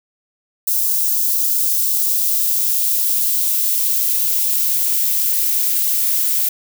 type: noise with high-pass filter sweep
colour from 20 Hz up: violet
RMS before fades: -17 dBFS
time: 0.67-6.49 s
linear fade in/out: 5 ms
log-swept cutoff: 5100 to 1400 Hz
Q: 0.88
effects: none